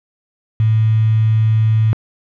sine tone with quantisation, 110 Hz, A2, in tune, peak -10 dBFS, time 0.6-1.93 s, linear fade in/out 0 ms, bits 5, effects low-pass 2000 Hz 12 dB/octave

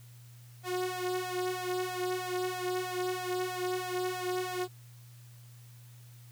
sawtooth tone with flanger, 365.3 Hz, F#4, 22 cents flat, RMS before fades -34 dBFS, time 0.63-4.68 s, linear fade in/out 50 ms, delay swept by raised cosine 1.5 to 3 ms, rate 3.1 Hz, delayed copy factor +0.85, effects added 120 Hz sine -50 dBFS peak until 6.31 s + white hiss -61 dBFS RMS until 6.31 s

